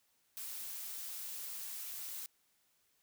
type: noise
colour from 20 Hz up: blue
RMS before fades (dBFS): -44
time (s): 0.37-2.26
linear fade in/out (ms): 0
effects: white hiss -75 dBFS RMS until 3.02 s